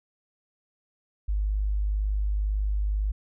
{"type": "tone", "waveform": "sine", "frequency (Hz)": 51, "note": "G#1", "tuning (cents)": -31, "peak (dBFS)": -23, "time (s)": [1.28, 3.12], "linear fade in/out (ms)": 10, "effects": []}